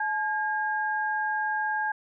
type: tone pair together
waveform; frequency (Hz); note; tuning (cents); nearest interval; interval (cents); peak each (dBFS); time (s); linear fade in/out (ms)
sine; 857 / 1620.6; A5 / G#6; -46 / -43; major seventh; 1103; -28; 0-1.92; 5
effects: none